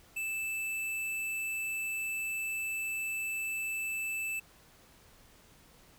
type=tone with hard clipping; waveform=sine; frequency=2637 Hz; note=E7; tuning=in tune; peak=-34 dBFS; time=0.16-4.4 s; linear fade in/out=10 ms; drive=16 dB; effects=pink hiss -60 dBFS RMS until 5.98 s